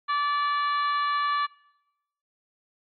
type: harmonic tone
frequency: 580 Hz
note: D5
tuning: 22 cents flat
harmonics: 2 / 3 / 4 / 5 / 6 / 7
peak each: -23 / -32 / -39 / -42 / -42 / -39 dBFS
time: 0.08-1.47 s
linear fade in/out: 20 ms
effects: noise-tail reverb RT60 0.9 s tail -23 dB re dry + MP3 32 kbps